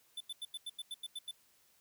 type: tone bursts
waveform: square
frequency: 3516 Hz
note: A7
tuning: 2 cents flat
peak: -40 dBFS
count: 10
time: 0.17-1.312 s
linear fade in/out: 5 ms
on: 35 ms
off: 88 ms
effects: white hiss -69 dBFS RMS until 1.8 s